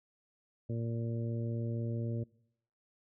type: harmonic tone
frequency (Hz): 115.8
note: A#2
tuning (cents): -11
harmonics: 1 / 2 / 3 / 4 / 5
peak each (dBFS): -34 / -40 / -44 / -46 / -48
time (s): 0.69-2.24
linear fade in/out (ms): 10
effects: noise-tail reverb RT60 0.7 s tail -22 dB re dry